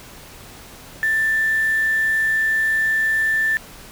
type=tone with quantisation; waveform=sine; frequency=1771 Hz; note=A6; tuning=11 cents sharp; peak=-16 dBFS; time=1.03-3.57 s; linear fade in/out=0 ms; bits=6; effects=pink hiss -41 dBFS RMS until 3.91 s